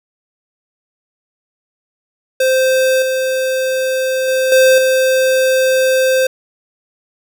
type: tone with level steps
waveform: square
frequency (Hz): 521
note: C5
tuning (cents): -7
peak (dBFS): -11 / -15 / -13 / -7 / -11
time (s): 2.4-6.27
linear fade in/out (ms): 5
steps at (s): 3.02 / 4.28 / 4.52 / 4.78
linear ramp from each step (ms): 2
effects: none